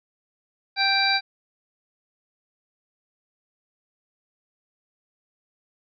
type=harmonic tone; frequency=784 Hz; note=G5; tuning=in tune; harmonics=1 / 2 / 3 / 5 / 6; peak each=-25 / -25 / -25 / -25 / -25 dBFS; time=0.76-1.21 s; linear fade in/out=50 ms; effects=none